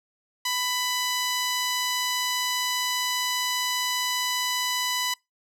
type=tone with low-pass filter; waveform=10% pulse; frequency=995 Hz; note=B5; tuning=13 cents sharp; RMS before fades=-27 dBFS; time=0.45-5.14 s; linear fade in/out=5 ms; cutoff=11000 Hz; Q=2.1; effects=noise-tail reverb RT60 0.2 s tail -25 dB re dry